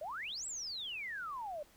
sine exponential two-way sweep, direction up then down, 571 to 8060 to 571 Hz, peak -39 dBFS, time 0.01-1.63 s, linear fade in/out 5 ms, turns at 0.46 s, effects pink hiss -64 dBFS RMS until 1.76 s

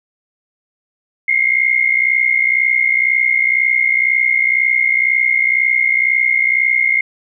sine tone pair together, 2100 / 2162 Hz, C7 / C#7, +6 / -44 cents, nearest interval minor second, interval 50 cents, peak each -14 dBFS, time 1.28-7.01 s, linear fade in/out 5 ms, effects none

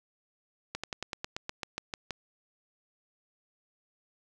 slowing click train, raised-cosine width 0.2 ms, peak -17 dBFS, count 12, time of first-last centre 0.75-2.107 s, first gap 86 ms, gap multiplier 1.07, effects none

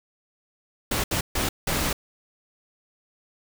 pink noise bursts at uneven times, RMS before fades -25 dBFS, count 4, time 0.91-1.04 / 1.11-1.21 / 1.35-1.49 / 1.67-1.93 s, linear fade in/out 5 ms, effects none

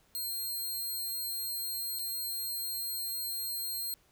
5% pulse tone with dropouts, 4199 Hz, C8, 5 cents sharp, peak -27 dBFS, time 0.15-3.94 s, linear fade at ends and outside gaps 0 ms, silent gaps 1.988-1.993 s, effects pink hiss -67 dBFS RMS until 4.11 s

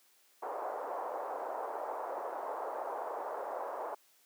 pink band-pass noise, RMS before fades -39 dBFS, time 0.42-3.95 s, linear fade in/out 10 ms, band 500 to 1000 Hz, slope 24 dB/octave, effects white hiss -67 dBFS RMS until 4.25 s + high-pass 300 Hz 12 dB/octave

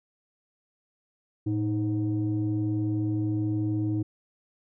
sine tone pair together, 110.8 / 313.4 Hz, A2 / D#4, +13 / +13 cents, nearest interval octave + tritone, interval 1800 cents, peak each -26 dBFS, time 1.46-4.03 s, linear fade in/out 10 ms, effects tanh soft clip ceiling -19 dBFS

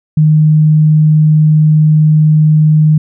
sine tone, 154.1 Hz, D#3, 16 cents flat, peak -4 dBFS, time 0.17-2.98 s, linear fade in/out 5 ms, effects none

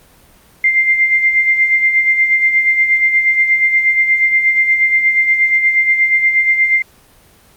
sine tone with tremolo, 2096 Hz, C7, 2 cents sharp, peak -7 dBFS, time 0.64-6.82 s, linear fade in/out 2 ms, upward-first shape sine, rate 8.4 Hz, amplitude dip 55%, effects pink hiss -47 dBFS RMS until 7.56 s + Opus 24 kbps

